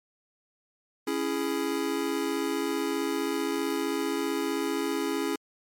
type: chord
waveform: square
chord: C# minor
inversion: none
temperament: just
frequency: 277.2 / 332.6 / 415.8 Hz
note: C#4 / E4 / G#4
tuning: 0 / +16 / +2 cents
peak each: -32 dBFS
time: 1.07-5.36 s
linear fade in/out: 5 ms
effects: MP3 64 kbps